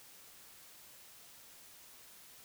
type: silence
effects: white hiss -57 dBFS RMS until 2.44 s